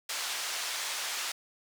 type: band-pass noise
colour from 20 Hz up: white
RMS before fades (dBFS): -35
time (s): 0.09-1.32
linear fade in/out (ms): 5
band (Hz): 760 to 6500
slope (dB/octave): 12
effects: none